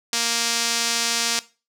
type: tone with band-pass filter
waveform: sawtooth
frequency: 233.1 Hz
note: A#3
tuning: in tune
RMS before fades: -23 dBFS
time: 0.13-1.39 s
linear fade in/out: 0 ms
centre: 5700 Hz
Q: 1.4
effects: noise-tail reverb RT60 0.3 s tail -17 dB re dry

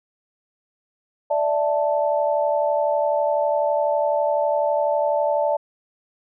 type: chord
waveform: sine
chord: D suspended second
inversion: none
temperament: equal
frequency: 587.3 / 659.3 / 880 Hz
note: D5 / E5 / A5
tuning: 0 / 0 / 0 cents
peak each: -20 / -24 / -24 dBFS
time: 1.3-5.57 s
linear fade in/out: 10 ms
effects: none

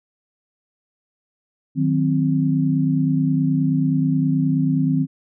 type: chord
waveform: sine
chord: C diminished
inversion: first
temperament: equal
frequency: 155.56 / 185 / 261.6 Hz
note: Eb3 / Gb3 / C4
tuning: 0 / 0 / 0 cents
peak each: -19 / -25 / -19 dBFS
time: 1.75-5.07 s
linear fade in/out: 50 ms
effects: none

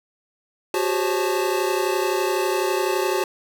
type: tone cluster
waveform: square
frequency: 367.4 / 399.3 / 522 / 553 / 872 Hz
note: F#4 / G4 / C5 / C#5 / A5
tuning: -12 / +32 / -4 / -4 / -16 cents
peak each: -24 / -27 / -31 / -32 / -28 dBFS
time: 0.74-3.24 s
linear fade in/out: 2 ms
effects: none

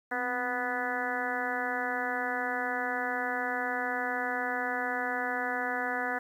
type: harmonic tone with a mistuned harmonic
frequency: 246.9 Hz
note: B3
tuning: in tune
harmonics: 1 / 2 / 3 / 4 / 5 / 6 / 7 / 8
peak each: -40 / -38 / -35 / -40 / -41 / -36 / -35 / -40 dBFS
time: 0.11-6.19 s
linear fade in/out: 10 ms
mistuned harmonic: 1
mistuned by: +74 cents
effects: 10-bit

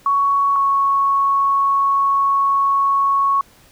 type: tone pair in turn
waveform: sine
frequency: 1116 / 1106.4 Hz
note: C#6 / C#6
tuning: +11 / -4 cents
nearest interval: unison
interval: 15 cents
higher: first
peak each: -13 dBFS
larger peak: neither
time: 0.06-0.56 / 0.56-3.41 s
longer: second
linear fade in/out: 2 ms
effects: pink hiss -50 dBFS RMS until 3.71 s

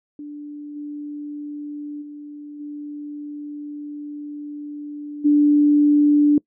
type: tone with level steps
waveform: sine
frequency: 293.7 Hz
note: D4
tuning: in tune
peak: -31 / -28 / -33 / -29 / -11 dBFS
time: 0.19-6.38 s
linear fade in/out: 2 ms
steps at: 0.75 / 2.01 / 2.59 / 5.24 s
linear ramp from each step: 20 ms
effects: noise-tail reverb RT60 0.1 s tail -24 dB re dry

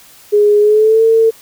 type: tone with pitch glide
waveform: sine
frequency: 415.3 to 450.3 Hz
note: G#4 to A4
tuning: 0 to +40 cents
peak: -6 dBFS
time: 0.32-1.31 s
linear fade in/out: 20 ms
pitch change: +140 cents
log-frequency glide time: 0.6-1.03 s
effects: white hiss -42 dBFS RMS until 1.41 s

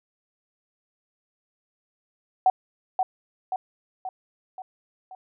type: tone with echo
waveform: sine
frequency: 750 Hz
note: F#5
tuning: 23 cents sharp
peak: -14 dBFS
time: 2.46-2.5 s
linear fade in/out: 2 ms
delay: 530 ms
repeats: 5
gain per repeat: -5 dB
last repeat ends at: 5.15 s
effects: none

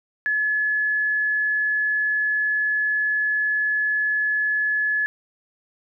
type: tone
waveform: sine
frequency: 1709 Hz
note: G#6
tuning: 49 cents sharp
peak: -19 dBFS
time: 0.26-5.06 s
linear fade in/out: 0 ms
effects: none

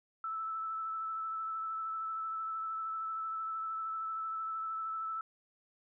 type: tone with vibrato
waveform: sine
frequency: 1315 Hz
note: E6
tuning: 5 cents flat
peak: -35 dBFS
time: 0.24-5.21 s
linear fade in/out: 2 ms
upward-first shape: triangle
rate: 13 Hz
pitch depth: 19 cents each way
effects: none

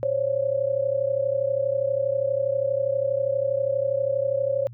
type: tone pair together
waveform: sine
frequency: 533 / 565.4 Hz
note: C5 / C#5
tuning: +32 / +34 cents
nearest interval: minor second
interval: 102 cents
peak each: -24 dBFS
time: 0.03-4.67 s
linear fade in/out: 0 ms
effects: added 118 Hz sine -39 dBFS peak until 4.73 s

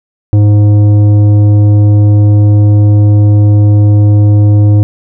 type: tone with tanh clipping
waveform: sine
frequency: 103.83 Hz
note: G#2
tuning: in tune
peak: -4 dBFS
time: 0.33-4.83 s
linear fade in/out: 0 ms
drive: 10 dB
effects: none

